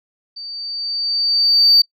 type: tone with level ramp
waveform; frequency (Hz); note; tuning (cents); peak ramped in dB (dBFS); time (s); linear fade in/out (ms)
sine; 4612; D8; -32; -29 to -5; 0.36-1.82; 10
effects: noise-tail reverb RT60 0.1 s tail -23 dB re dry + tanh soft clip ceiling -4 dBFS